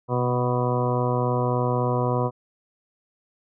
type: harmonic tone with a mistuned harmonic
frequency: 123.47 Hz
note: B2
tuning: in tune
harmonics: 1 / 2 / 3 / 4 / 5 / 6 / 8 / 9 / 10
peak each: -24 / -30 / -30 / -27 / -32 / -32 / -29 / -36 / -38 dBFS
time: 0.08-2.31 s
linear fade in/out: 50 ms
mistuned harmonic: 1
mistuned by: +27 cents
effects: none